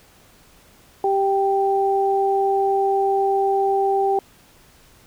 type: tone pair together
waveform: sine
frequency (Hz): 392 / 784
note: G4 / G5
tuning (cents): 0 / 0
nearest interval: octave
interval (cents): 1200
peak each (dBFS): -19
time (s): 1.04-4.19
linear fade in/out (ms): 2
effects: pink hiss -52 dBFS RMS until 5.06 s